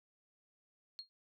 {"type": "tone with exponential decay", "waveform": "sine", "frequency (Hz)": 4274, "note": "C8", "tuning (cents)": 36, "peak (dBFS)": -39, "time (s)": [0.99, 1.09], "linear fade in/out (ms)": 0, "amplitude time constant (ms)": 20, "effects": []}